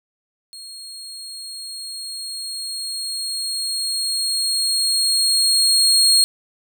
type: tone with level ramp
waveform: 30% pulse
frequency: 4268 Hz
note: C8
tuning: 34 cents sharp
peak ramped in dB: -32 to -8 dBFS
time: 0.53-6.24 s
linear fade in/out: 0 ms
effects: none